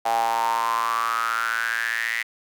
sawtooth tone with high-pass filter sweep, 114.7 Hz, A#2, 28 cents flat, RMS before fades -24 dBFS, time 0.05-2.23 s, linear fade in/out 10 ms, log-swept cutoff 760 to 2000 Hz, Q 9.1, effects none

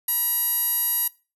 sawtooth tone with band-pass filter, 960 Hz, B5, 49 cents flat, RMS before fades -23 dBFS, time 0.08-1.08 s, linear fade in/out 5 ms, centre 12000 Hz, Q 10, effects noise-tail reverb RT60 0.3 s tail -21 dB re dry

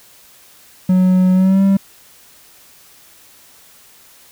triangle tone with pitch glide, 184.5 to 195.36 Hz, F#3 to G3, -5 to -6 cents, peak -7 dBFS, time 0.89-1.77 s, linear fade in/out 5 ms, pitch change +99 cents, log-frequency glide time 1.33-1.63 s, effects white hiss -46 dBFS RMS until 4.31 s

